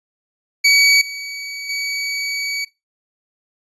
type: tone with level steps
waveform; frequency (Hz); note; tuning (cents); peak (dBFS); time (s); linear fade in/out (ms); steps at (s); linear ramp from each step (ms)
25% pulse; 2268; C#7; +39; -6 / -23 / -17; 0.64-2.65; 10; 1.01 / 1.69; 5
effects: noise-tail reverb RT60 0.2 s tail -17 dB re dry + resampled to 24000 Hz